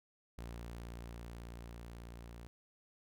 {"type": "tone with level ramp", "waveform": "sawtooth", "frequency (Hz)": 58.27, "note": "A#1", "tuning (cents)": 0, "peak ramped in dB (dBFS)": [-40, -45], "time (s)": [0.38, 2.47], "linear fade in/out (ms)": 0, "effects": []}